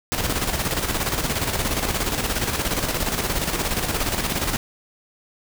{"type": "noise with tremolo", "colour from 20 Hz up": "pink", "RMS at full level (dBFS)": -22, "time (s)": [0.12, 4.57], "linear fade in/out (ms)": 0, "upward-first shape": "square", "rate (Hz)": 17, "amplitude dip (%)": 50, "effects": []}